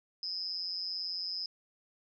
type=tone with amplitude modulation; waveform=sine; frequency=5080 Hz; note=D#8; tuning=35 cents sharp; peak=-30 dBFS; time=0.23-1.46 s; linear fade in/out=2 ms; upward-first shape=sine; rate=178 Hz; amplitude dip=100%; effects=none